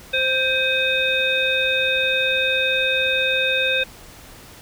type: harmonic tone with a mistuned harmonic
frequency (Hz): 523.3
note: C5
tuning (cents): 0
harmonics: 1 / 3 / 5 / 7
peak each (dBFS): -24 / -24 / -21 / -23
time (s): 0.13-3.84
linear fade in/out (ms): 10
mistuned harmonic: 5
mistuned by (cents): -57
effects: pink hiss -43 dBFS RMS until 4.61 s